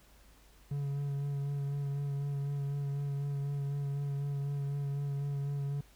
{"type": "tone with vibrato", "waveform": "triangle", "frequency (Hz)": 141.2, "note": "C#3", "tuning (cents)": 32, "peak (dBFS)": -30, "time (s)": [0.71, 5.81], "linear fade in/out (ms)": 5, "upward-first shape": "sine", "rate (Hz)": 4, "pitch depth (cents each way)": 19, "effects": ["added 50 Hz sine -60 dBFS peak until 5.95 s", "pink hiss -63 dBFS RMS until 5.95 s"]}